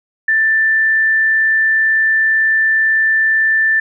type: tone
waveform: sine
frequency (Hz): 1771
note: A6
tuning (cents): +11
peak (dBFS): -10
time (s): 0.28-3.8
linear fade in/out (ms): 5
effects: none